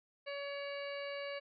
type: harmonic tone with a mistuned harmonic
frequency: 565 Hz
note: C#5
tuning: 33 cents sharp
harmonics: 1 / 2 / 3 / 4 / 5 / 7 / 8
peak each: -41 / -51 / -50 / -48 / -51 / -56 / -55 dBFS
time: 0.26-1.4 s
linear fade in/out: 20 ms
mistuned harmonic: 8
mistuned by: +17 cents
effects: none